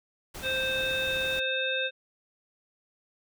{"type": "noise", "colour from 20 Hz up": "pink", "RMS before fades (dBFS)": -41, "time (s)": [0.34, 1.4], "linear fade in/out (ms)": 10}
{"type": "harmonic tone", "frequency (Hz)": 523.3, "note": "C5", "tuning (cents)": 0, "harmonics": [1, 3, 5, 7], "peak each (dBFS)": [-32, -32, -32, -32], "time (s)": [0.42, 1.91], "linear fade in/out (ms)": 50}
{"effects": []}